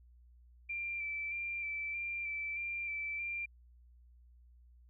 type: tone with vibrato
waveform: sine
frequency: 2351 Hz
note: D7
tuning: 1 cent sharp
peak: -36 dBFS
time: 0.69-3.46 s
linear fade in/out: 10 ms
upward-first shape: square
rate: 1.6 Hz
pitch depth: 20 cents each way
effects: added 60 Hz sine -58 dBFS peak until 4.89 s